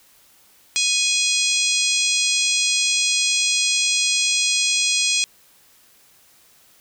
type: harmonic tone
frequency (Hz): 830.6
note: G#5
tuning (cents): 0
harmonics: 3 / 4 / 5 / 6 / 7 / 8 / 9 / 10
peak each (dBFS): -23 / -24 / -25 / -26 / -26 / -27 / -28 / -28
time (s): 0.76-5.24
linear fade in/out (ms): 0
effects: white hiss -54 dBFS RMS until 6.8 s